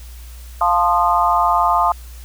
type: chord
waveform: sine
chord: F dominant seventh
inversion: none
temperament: equal with one note detuned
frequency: 698.5 / 880 / 1046.5 / 1226 Hz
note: F5 / A5 / C6 / Eb6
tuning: 0 / 0 / 0 / -26 cents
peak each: -18 dBFS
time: 0.61-1.92 s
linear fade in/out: 2 ms
effects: added 60 Hz sine -33 dBFS peak until 2.24 s + white hiss -45 dBFS RMS until 2.24 s